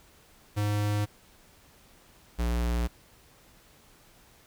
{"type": "tone pair in turn", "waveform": "square", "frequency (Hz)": [103.83, 59.1], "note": ["G#2", "A#1"], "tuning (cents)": [0, 24], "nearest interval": "minor seventh", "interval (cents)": 976, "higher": "first", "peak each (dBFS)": -26, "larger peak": "neither", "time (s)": [[0.56, 1.06], [2.38, 2.88]], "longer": "neither", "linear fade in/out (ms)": 20, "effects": ["pink hiss -58 dBFS RMS until 4.46 s"]}